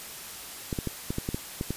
clicks, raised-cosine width 3 ms, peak -16 dBFS, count 9, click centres 0.728 / 0.788 / 0.873 / 1.105 / 1.184 / 1.289 / 1.345 / 1.611 / 1.706 s, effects white hiss -41 dBFS RMS until 1.76 s + resampled to 32000 Hz

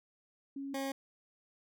sine / 20% pulse tone pair in turn, 275.8 / 271.5 Hz, C#4 / C#4, -9 / -36 cents, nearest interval unison, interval 27 cents, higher first, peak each -38 / -30 dBFS, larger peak second, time 0.56-0.74 / 0.74-0.92 s, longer neither, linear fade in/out 5 ms, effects none

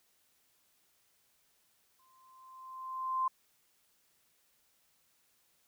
sine tone with exponential growth, 1042 Hz, C6, 7 cents flat, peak -27 dBFS, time 1.99-3.28 s, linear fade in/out 5 ms, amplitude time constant 280 ms, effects white hiss -72 dBFS RMS until 5.67 s

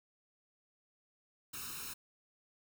white noise with comb filter, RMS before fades -44 dBFS, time 1.53-1.94 s, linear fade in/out 10 ms, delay 0.75 ms, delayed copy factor +0.9, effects none

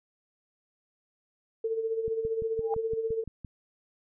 sine tone with tremolo, 448.7 Hz, A4, 34 cents sharp, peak -25 dBFS, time 1.64-3.24 s, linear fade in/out 5 ms, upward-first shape sine, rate 15 Hz, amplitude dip 60%
click train, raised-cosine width 5 ms, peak -28 dBFS, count 9, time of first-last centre 2.08-3.448 s, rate 5.85 Hz
sine tone with exponential growth, 806 Hz, G5, 48 cents sharp, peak -26 dBFS, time 2.6-2.74 s, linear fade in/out 1 ms, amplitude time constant 29 ms
effects none

